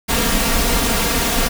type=noise with comb filter; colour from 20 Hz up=pink; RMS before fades=-17 dBFS; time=0.08-1.49 s; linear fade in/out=20 ms; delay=4.3 ms; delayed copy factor=+0.7; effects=none